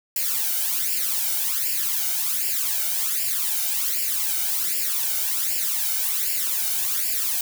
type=noise with flanger; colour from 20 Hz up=blue; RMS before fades=-24 dBFS; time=0.16-7.41 s; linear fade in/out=2 ms; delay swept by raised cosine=0.4 to 1.37 ms; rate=1.3 Hz; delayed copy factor=+0.8; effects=none